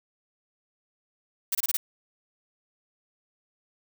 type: noise bursts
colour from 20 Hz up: blue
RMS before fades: -26 dBFS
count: 5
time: 1.52-1.77 s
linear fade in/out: 5 ms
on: 30 ms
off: 25 ms
effects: none